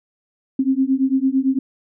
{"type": "beating tone pair", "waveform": "sine", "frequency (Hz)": [261.6, 270.5], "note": ["C4", "C#4"], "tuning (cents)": [0, -42], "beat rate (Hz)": 8.9, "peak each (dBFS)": -18, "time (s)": [0.59, 1.59], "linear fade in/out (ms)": 5, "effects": []}